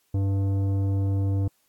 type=tone with tanh clipping; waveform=sine; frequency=98 Hz; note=G2; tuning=in tune; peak=-23 dBFS; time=0.14-1.48 s; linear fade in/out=5 ms; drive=12 dB; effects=white hiss -68 dBFS RMS until 1.68 s + AAC 64 kbps